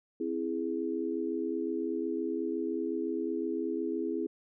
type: chord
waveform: sine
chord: C augmented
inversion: none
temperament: equal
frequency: 261.6 / 329.6 / 415.3 Hz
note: C4 / E4 / G#4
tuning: 0 / 0 / 0 cents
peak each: -36 / -33 / -35 dBFS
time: 0.2-4.27 s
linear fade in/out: 5 ms
effects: none